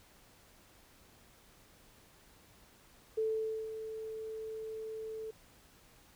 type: tone with ADSR envelope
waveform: sine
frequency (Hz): 440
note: A4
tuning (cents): 0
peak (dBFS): -29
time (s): 3.17-5.31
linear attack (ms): 12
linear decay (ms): 500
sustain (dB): -10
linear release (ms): 7
effects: pink hiss -62 dBFS RMS until 6.15 s